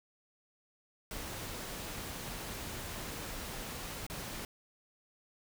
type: noise with dropouts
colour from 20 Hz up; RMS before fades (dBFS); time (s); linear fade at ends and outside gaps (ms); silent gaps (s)
pink; -42; 1.11-4.45; 1; 4.066-4.099
effects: none